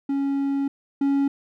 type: tone pair in turn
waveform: triangle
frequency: 277.2 / 278.2 Hz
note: C#4 / C#4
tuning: 0 / +6 cents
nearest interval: unison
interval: 6 cents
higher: second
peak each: -19 / -16 dBFS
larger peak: second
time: 0.09-0.68 / 1.01-1.28 s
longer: first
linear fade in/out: 5 ms
effects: none